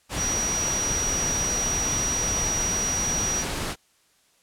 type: tone in noise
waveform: sine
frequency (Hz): 5780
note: F#8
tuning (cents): -41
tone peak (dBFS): -24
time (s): 0.16-3.45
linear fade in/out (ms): 50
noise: pink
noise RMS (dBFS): -29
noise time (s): 0.09-3.76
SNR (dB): +2
effects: white hiss -63 dBFS RMS until 4.42 s + low-pass 10000 Hz 12 dB/octave